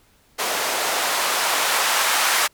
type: noise with band-pass filter sweep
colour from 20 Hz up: blue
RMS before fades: -21 dBFS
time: 0.38-2.48 s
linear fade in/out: 20 ms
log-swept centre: 560 to 1100 Hz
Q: 1.1
effects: pink hiss -58 dBFS RMS until 2.53 s